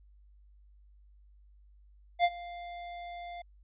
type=tone with ADSR envelope; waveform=square; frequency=698.5 Hz; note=F5; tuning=in tune; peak=-21 dBFS; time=2.19-3.42 s; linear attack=52 ms; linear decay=49 ms; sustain=-20 dB; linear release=6 ms; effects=added 50 Hz sine -56 dBFS peak until 3.63 s + resampled to 8000 Hz